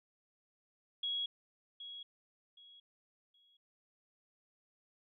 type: tone with echo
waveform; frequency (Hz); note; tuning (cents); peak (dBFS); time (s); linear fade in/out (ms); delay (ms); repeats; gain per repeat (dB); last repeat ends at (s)
sine; 3322; G#7; 0; -34; 1.03-1.26; 5; 770; 3; -11; 3.57
effects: none